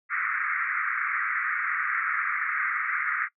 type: band-pass noise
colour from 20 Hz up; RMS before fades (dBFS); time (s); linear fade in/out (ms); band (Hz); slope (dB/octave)
pink; -28; 0.09-3.29; 50; 1200 to 2200; 96
effects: noise-tail reverb RT60 0.1 s tail -21 dB re dry